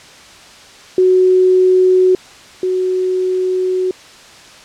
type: tone pair in turn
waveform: sine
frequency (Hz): 370 / 370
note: F#4 / F#4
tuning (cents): 0 / 0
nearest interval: unison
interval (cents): 0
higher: neither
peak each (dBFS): -7 / -13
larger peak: first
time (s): 0.98-2.15 / 2.63-3.91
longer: second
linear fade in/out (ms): 2
effects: white hiss -39 dBFS RMS until 4.64 s + low-pass 6000 Hz 12 dB/octave